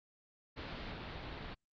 pink low-pass noise, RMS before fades -45 dBFS, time 0.56-1.55 s, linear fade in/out 20 ms, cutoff 4400 Hz, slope 48 dB/octave, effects Opus 48 kbps

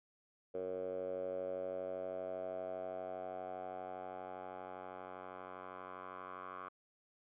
10% pulse tone with band-pass filter sweep, 92.5 Hz, F#2, in tune, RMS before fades -44 dBFS, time 0.54-6.69 s, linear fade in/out 10 ms, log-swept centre 500 to 1100 Hz, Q 6.3, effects resampled to 8000 Hz

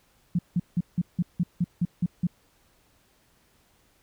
sine tone bursts, 174.7 Hz, F3, 1 cent sharp, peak -20 dBFS, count 10, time 0.35-2.27 s, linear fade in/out 5 ms, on 39 ms, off 170 ms, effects pink hiss -64 dBFS RMS until 4.02 s

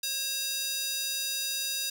square tone with high-pass filter, 541 Hz, C#5, 42 cents flat, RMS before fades -32 dBFS, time 0.03-1.9 s, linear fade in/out 5 ms, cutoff 4400 Hz, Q 1.5, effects none

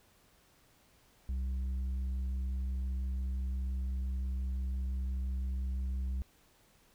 triangle tone with tanh clipping, 64.7 Hz, C2, 19 cents flat, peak -33 dBFS, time 1.29-6.22 s, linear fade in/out 0 ms, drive 9 dB, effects pink hiss -66 dBFS RMS until 6.94 s

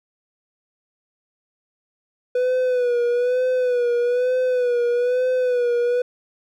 triangle tone with vibrato, 493.9 Hz, B4, in tune, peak -15 dBFS, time 2.35-6.02 s, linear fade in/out 5 ms, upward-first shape sine, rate 1.1 Hz, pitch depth 55 cents each way, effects none

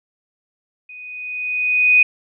sine tone with level ramp, 2489 Hz, D#7, in tune, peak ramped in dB -35 to -7 dBFS, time 0.89-2.03 s, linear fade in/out 5 ms, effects none

